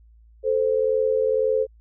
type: tone pair together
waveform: sine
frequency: 439.1 / 521 Hz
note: A4 / C5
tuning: -4 / -7 cents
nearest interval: minor third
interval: 297 cents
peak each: -21 dBFS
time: 0.43-1.67 s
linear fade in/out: 50 ms
effects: added 56 Hz sine -49 dBFS peak until 1.8 s